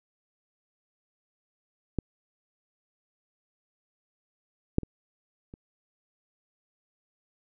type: clicks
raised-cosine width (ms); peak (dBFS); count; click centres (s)
3; -14 / -8 / -25 / -30; 4; 1.987 / 4.784 / 4.833 / 5.539
effects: none